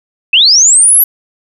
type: linear sweep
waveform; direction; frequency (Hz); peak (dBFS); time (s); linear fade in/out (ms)
sine; up; 2516 to 11840; -3; 0.33-1.04; 5
effects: none